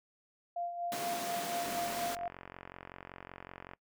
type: tone with tremolo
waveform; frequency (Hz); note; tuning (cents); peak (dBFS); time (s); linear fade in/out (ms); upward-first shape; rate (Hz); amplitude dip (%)
sine; 695; F5; -9; -33; 0.56-2.28; 5; sine; 4.2; 55
type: high-pass noise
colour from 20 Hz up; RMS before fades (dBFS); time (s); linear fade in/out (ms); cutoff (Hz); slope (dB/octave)
pink; -40; 0.92-2.15; 0; 180; 24
type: click train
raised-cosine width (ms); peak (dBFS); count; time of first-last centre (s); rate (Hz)
0.5; -30; 95; 1.66-3.735; 45.3
effects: noise-tail reverb RT60 0.1 s tail -22 dB re dry